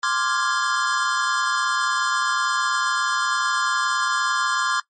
square chord, D half-diminished seventh, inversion third, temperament equal, 1046.5 / 1174.7 / 1396.9 / 1661.2 Hz, C6 / D6 / F6 / Ab6, 0 / 0 / 0 / 0 cents, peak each -26 dBFS, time 0.03-4.8 s, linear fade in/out 2 ms, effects noise-tail reverb RT60 0.1 s tail -21 dB re dry + MP3 32 kbps

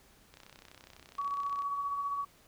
click train, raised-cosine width 0.2 ms, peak -34 dBFS, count 42, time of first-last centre 0.34-1.621 s, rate 32 Hz
sine tone with tremolo, 1130 Hz, C#6, 33 cents sharp, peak -30 dBFS, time 1.18-2.25 s, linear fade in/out 10 ms, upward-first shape sine, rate 15 Hz, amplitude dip 40%
effects pink hiss -62 dBFS RMS until 2.47 s

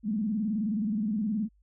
sine tone with vibrato, 212.4 Hz, G#3, 39 cents sharp, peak -26 dBFS, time 0.03-1.49 s, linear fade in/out 50 ms, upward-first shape square, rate 19 Hz, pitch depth 110 cents each way, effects added 50 Hz sine -61 dBFS peak until 1.62 s

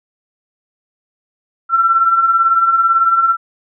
sine beating tone pair, 1334 / 1352 Hz, E6 / E6, +20 / +43 cents, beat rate 18 Hz, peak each -18 / -10 dBFS, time 1.69-3.37 s, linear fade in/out 50 ms, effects none

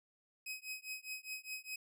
sawtooth tone with tremolo, 2533 Hz, D#7, 30 cents sharp, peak -36 dBFS, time 0.46-1.76 s, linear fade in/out 5 ms, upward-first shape triangle, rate 4.9 Hz, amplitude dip 100%, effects none

